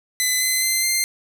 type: tone with pitch steps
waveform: 10% pulse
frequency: 2016 / 2042 / 2068 / 2094 Hz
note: B6 / C7 / C7 / C7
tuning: +35 / -43 / -21 / +1 cents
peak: -9 dBFS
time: 0.2-1.04 s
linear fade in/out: 0 ms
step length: 210 ms
effects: none